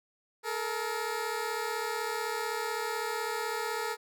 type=tone pair together; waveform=15% pulse; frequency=430.3 / 466.2 Hz; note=A4 / A#4; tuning=-39 / 0 cents; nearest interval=minor second; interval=139 cents; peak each=-28 dBFS; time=0.43-3.97 s; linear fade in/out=50 ms; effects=none